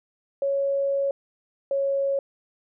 sine tone pair in turn, 554.4 / 551.7 Hz, C#5 / C#5, 0 / -8 cents, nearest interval unison, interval 8 cents, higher first, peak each -21 dBFS, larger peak neither, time 0.42-1.11 / 1.71-2.19 s, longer first, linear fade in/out 2 ms, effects none

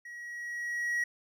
triangle tone with level ramp, 1910 Hz, A#6, 42 cents sharp, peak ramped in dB -41 to -25 dBFS, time 0.05-1.04 s, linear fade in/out 5 ms, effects none

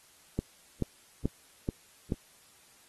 click train, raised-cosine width 3 ms, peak -16 dBFS, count 5, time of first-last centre 0.39-2.122 s, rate 2.31 Hz, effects white hiss -60 dBFS RMS until 2.88 s + AAC 32 kbps

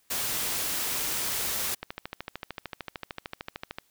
white noise, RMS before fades -30 dBFS, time 0.1-1.75 s, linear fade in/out 10 ms
click train, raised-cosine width 0.3 ms, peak -18 dBFS, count 27, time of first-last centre 1.83-3.785 s, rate 13.3 Hz
effects white hiss -67 dBFS RMS until 3.9 s

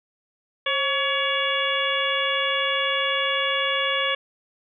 harmonic tone with a mistuned harmonic, 564 Hz, C#5, 30 cents sharp, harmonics 1 / 2 / 3 / 4 / 5 / 6, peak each -28 / -28 / -28 / -28 / -28 / -28 dBFS, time 0.66-4.15 s, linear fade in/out 5 ms, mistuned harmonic 1, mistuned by -79 cents, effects none

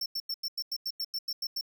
square tone bursts, 5410 Hz, E8, 44 cents sharp, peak -31 dBFS, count 12, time 0.01-1.611 s, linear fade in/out 5 ms, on 50 ms, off 91 ms, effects none

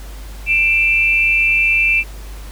sine tone pair together, 2364 / 2654 Hz, D7 / E7, +11 / +11 cents, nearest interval major second, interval 200 cents, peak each -14 dBFS, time 0.46-2.04 s, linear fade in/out 50 ms, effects added 50 Hz sine -29 dBFS peak until 2.51 s + pink hiss -40 dBFS RMS until 2.51 s

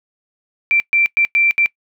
sine tone bursts at uneven times, 2351 Hz, D7, 1 cent sharp, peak -11 dBFS, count 5, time 0.71-0.8 / 0.93-1.06 / 1.17-1.25 / 1.35-1.51 / 1.58-1.66 s, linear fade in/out 0 ms, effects noise-tail reverb RT60 0.1 s tail -23 dB re dry

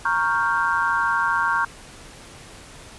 sine chord, G half-diminished seventh, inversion first, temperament equal with one note detuned, 932.3 / 1104.9 / 1396.9 / 1568 Hz, Bb5 / Db6 / F6 / G6, 0 / -6 / 0 / 0 cents, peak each -24 dBFS, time 0.05-1.65 s, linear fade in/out 5 ms, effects pink hiss -43 dBFS RMS until 2.98 s + resampled to 24000 Hz

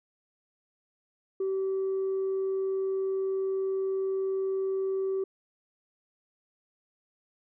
sine tone, 384.2 Hz, G4, 35 cents flat, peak -25 dBFS, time 1.4-5.24 s, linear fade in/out 5 ms, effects tanh soft clip ceiling -24 dBFS

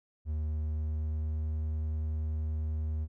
triangle tone with pitch glide, 76.7 to 77.59 Hz, D#2 to D#2, -24 to -4 cents, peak -28 dBFS, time 0.25-3.08 s, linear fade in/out 50 ms, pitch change +20 cents, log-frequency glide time 0.42-1.52 s, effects none

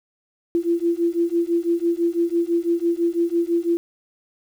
sine beating tone pair, 337.3 / 343.3 Hz, E4 / F4, +40 / -30 cents, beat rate 6 Hz, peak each -21 dBFS, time 0.55-3.77 s, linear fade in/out 0 ms, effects 8-bit

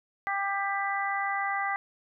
harmonic tone, 396.3 Hz, G4, 19 cents sharp, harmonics 2 / 3 / 4 / 5, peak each -31 / -33 / -36 / -32 dBFS, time 0.27-1.76 s, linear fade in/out 0 ms, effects none

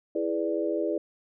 sine chord, E dominant seventh, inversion none, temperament equal, 329.6 / 415.3 / 493.9 / 587.3 Hz, E4 / G#4 / B4 / D5, 0 / 0 / 0 / 0 cents, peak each -29 / -31 / -33 / -31 dBFS, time 0.15-0.98 s, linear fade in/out 5 ms, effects none

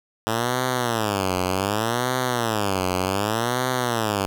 5% pulse tone with vibrato, 108.2 Hz, A2, 29 cents flat, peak -10 dBFS, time 0.27-4.26 s, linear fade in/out 0 ms, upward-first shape sine, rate 0.66 Hz, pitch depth 290 cents each way, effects none

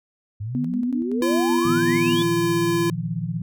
sine exponential sweep, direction up, 98 to 3608 Hz, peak -26 dBFS, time 0.4-2.23 s, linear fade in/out 10 ms
sine tone with tremolo, 246.9 Hz, B3, in tune, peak -21 dBFS, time 0.55-2.22 s, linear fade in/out 0 ms, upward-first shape square, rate 5.3 Hz, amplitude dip 35%
square tone, 340.5 Hz, F4, 44 cents flat, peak -20 dBFS, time 1.22-2.9 s, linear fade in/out 2 ms
sine chord, Bb suspended fourth, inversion none, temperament equal with one note detuned, 116.54 / 155.56 / 171.91 Hz, Bb2 / Eb3 / F3, 0 / 0 / -27 cents, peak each -30 / -28 / -27 dBFS, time 1.65-3.42 s, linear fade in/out 5 ms
effects none

